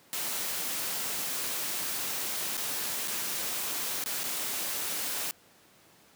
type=noise with dropouts; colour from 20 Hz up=white; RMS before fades=-33 dBFS; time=0.13-5.31 s; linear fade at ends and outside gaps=0 ms; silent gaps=2.57-2.577 / 3.076-3.081 / 4.039-4.06 / 4.234-4.239 s; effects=pink hiss -59 dBFS RMS until 6.15 s + high-pass 150 Hz 12 dB/octave